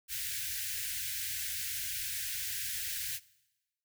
white band-stop noise, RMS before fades -37 dBFS, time 0.08-3.2 s, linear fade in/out 50 ms, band 130 to 1500 Hz, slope 96 dB/octave, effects noise-tail reverb RT60 1.0 s tail -21 dB re dry

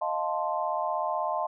sine chord, F dominant seventh, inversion third, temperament equal, 622.3 / 698.5 / 880 / 1046.5 Hz, Eb5 / F5 / A5 / C6, 0 / 0 / 0 / 0 cents, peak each -32 dBFS, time 0.01-1.47 s, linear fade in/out 10 ms, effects none

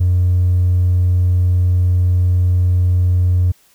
sine tone with hard clipping, 90 Hz, F#2, 47 cents flat, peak -11 dBFS, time 0-3.52 s, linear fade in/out 10 ms, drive 1 dB, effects white hiss -53 dBFS RMS until 3.74 s

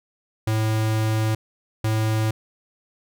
square tone pair in turn, 109.6 / 109.6 Hz, A2 / A2, -6 / -6 cents, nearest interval unison, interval 0 cents, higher neither, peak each -20 dBFS, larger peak neither, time 0.47-1.35 / 1.84-2.31 s, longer first, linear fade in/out 5 ms, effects none

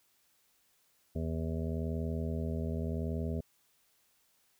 harmonic tone, 80.8 Hz, E2, 34 cents flat, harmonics 1 / 2 / 3 / 5 / 6 / 7 / 8, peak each -35 / -38 / -39 / -43 / -47 / -48 / -47 dBFS, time 1.15-3.41 s, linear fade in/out 10 ms, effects white hiss -71 dBFS RMS until 4.59 s

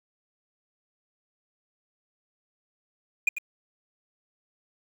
triangle tone with echo, 2440 Hz, D#7, 34 cents flat, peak -16 dBFS, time 3.27-3.29 s, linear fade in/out 5 ms, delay 95 ms, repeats 1, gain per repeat -11 dB, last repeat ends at 3.385 s, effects 8-bit

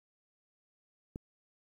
click, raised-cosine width 3 ms, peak -27 dBFS, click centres 1.159 s, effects 10-bit

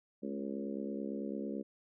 harmonic tone with a mistuned harmonic, 69 Hz, C#2, 7 cents flat, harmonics 3 / 4 / 5 / 6 / 7 / 8, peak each -40 / -42 / -44 / -46 / -47 / -48 dBFS, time 0.22-1.63 s, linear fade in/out 20 ms, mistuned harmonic 3, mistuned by +30 cents, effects none

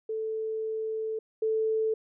sine tone pair in turn, 440 / 440 Hz, A4 / A4, 0 / 0 cents, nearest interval unison, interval 0 cents, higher neither, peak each -29 / -24 dBFS, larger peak second, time 0.09-1.19 / 1.42-1.94 s, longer first, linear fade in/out 5 ms, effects none

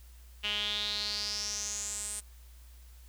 sawtooth tone with band-pass filter sweep, 207.7 Hz, G#3, in tune, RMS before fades -35 dBFS, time 0.43-2.21 s, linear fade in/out 20 ms, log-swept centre 2900 to 9000 Hz, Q 6.6, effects added 60 Hz sine -50 dBFS peak until 3.08 s + white hiss -62 dBFS RMS until 3.08 s

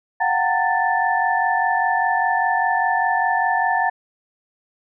sine tone cluster, 725 / 770 / 915 / 1762 Hz, F#5 / G5 / A#5 / A6, -35 / -31 / -32 / +2 cents, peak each -22 dBFS, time 0.2-3.9 s, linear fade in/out 10 ms, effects none

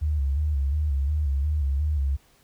sine tone with vibrato, 72.1 Hz, D2, 31 cents flat, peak -21 dBFS, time 0.01-2.17 s, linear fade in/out 20 ms, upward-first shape square, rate 2.8 Hz, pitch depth 83 cents each way, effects pink hiss -60 dBFS RMS until 2.43 s

